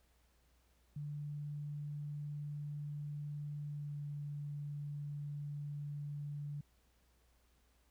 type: tone with pitch glide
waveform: sine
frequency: 146.83 to 145.48 Hz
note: D3 to D3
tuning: 0 to -16 cents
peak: -40 dBFS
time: 0.96-6.61 s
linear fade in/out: 5 ms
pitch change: -16 cents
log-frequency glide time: 3.69-3.97 s
effects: added 60 Hz sine -70 dBFS peak until 7.9 s + pink hiss -75 dBFS RMS until 7.9 s